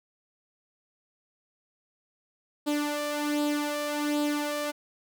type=tone with flanger; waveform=sawtooth; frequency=294.7 Hz; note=D4; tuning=6 cents sharp; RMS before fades=-29 dBFS; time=2.66-4.72 s; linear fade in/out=20 ms; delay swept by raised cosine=0.24 to 1.74 ms; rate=1.3 Hz; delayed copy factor=+0.6; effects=none